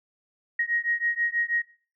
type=beating tone pair; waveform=sine; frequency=1879 / 1885.2 Hz; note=A#6 / A#6; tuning=+13 / +19 cents; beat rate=6.2 Hz; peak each=-27 dBFS; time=0.59-1.62 s; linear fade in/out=5 ms; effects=noise-tail reverb RT60 0.4 s tail -19 dB re dry